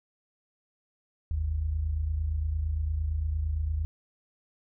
sine tone pair together, 49.04 / 77.78 Hz, G1 / D#2, +1 / 0 cents, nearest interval minor sixth, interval 799 cents, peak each -33 / -27 dBFS, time 1.31-3.85 s, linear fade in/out 0 ms, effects none

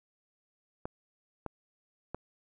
clicks, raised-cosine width 1 ms, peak -22 dBFS, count 3, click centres 0.855 / 1.463 / 2.146 s, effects none

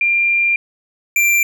sine / square tone pair in turn, 2387 / 2361 Hz, D7 / D7, +28 / +9 cents, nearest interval unison, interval 19 cents, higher first, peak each -12 dBFS, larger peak neither, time 0.01-0.56 / 1.16-1.43 s, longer first, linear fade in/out 2 ms, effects none

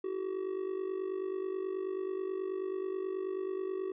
triangle tone with amplitude modulation, 378.8 Hz, F#4, 41 cents sharp, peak -28 dBFS, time 0.04-3.92 s, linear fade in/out 5 ms, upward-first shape sine, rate 49.3 Hz, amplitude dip 75%, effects resampled to 8000 Hz

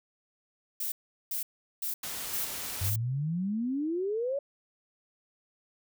violet noise bursts, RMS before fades -33 dBFS, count 5, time 0.8-2.96 s, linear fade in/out 5 ms, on 120 ms, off 390 ms
white noise, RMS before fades -37 dBFS, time 2.03-2.9 s, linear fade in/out 5 ms
sine exponential sweep, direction up, 91.5 to 576 Hz, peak -28 dBFS, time 2.81-4.39 s, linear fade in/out 5 ms
effects none

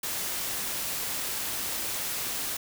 white noise, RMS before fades -32 dBFS, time 0.03-2.57 s, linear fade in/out 5 ms, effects none

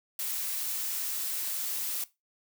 blue noise, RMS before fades -33 dBFS, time 0.19-2.04 s, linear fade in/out 2 ms, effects noise-tail reverb RT60 0.2 s tail -17 dB re dry

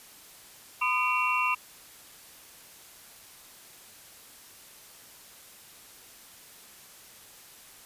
sine tone cluster, 1012 / 1226 / 2279 / 2403 / 2729 Hz, B5 / D#6 / C#7 / D7 / F7, +42 / -26 / +47 / +39 / -41 cents, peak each -28 / -31 / -35 / -36 / -28 dBFS, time 0.81-1.55 s, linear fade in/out 10 ms, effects white hiss -51 dBFS RMS until 7.85 s + resampled to 32000 Hz

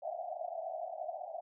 pink band-pass noise, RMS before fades -41 dBFS, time 0.02-1.41 s, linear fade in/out 10 ms, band 640 to 740 Hz, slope 96 dB/octave, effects none

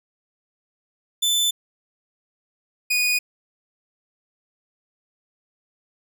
sawtooth tone pair in turn, 3520 / 2470 Hz, A7 / D#7, 0 / -13 cents, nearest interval tritone, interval 613 cents, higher first, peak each -15 dBFS, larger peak neither, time 1.22-1.51 / 2.9-3.19 s, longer neither, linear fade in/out 10 ms, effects none

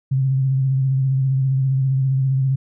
sine tone with vibrato, 133.4 Hz, C3, 34 cents sharp, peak -15 dBFS, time 0.11-2.56 s, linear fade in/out 10 ms, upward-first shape sine, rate 15 Hz, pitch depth 35 cents each way, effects none

